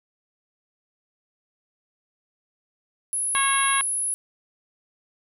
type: tone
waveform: sine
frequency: 10548 Hz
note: E9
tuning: in tune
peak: -23 dBFS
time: 3.13-4.14 s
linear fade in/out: 0 ms
type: harmonic tone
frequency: 546 Hz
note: C#5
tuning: 26 cents flat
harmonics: 2 / 3 / 4 / 5 / 6 / 7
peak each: -23 / -27 / -29 / -31 / -33 / -34 dBFS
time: 3.35-3.81 s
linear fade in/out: 0 ms
effects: none